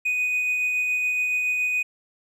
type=tone with tremolo; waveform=triangle; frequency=2489 Hz; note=D#7; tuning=in tune; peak=-18 dBFS; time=0.05-1.83 s; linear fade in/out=10 ms; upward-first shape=sine; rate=7.1 Hz; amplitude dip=25%; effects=tanh soft clip ceiling -14 dBFS